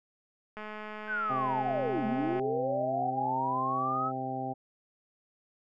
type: click train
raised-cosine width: 0.5 ms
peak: -27 dBFS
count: 390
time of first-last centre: 0.57-2.396 s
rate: 213 Hz
type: linear two-way sweep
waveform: sine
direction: down then up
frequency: 1568 to 205.7 to 1312 Hz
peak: -29 dBFS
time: 1.07-4.12 s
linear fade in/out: 50 ms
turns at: 2.06 s
type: harmonic tone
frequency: 130.81 Hz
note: C3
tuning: in tune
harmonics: 1 / 2 / 3 / 4 / 5 / 6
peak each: -41 / -38 / -43 / -44 / -41 / -35 dBFS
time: 1.29-4.54 s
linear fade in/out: 20 ms
effects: none